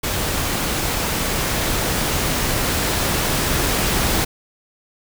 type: noise with level ramp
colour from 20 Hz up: pink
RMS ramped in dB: -22 to -19 dBFS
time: 0.03-4.25 s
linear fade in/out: 10 ms
effects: none